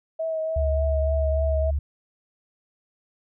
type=tone with vibrato; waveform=sine; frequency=641 Hz; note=E5; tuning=49 cents flat; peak=-24 dBFS; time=0.19-1.71 s; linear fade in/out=10 ms; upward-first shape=triangle; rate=3.4 Hz; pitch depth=26 cents each way
type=tone; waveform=sine; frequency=71.8 Hz; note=D2; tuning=39 cents flat; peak=-21 dBFS; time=0.56-1.79 s; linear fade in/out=5 ms
effects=none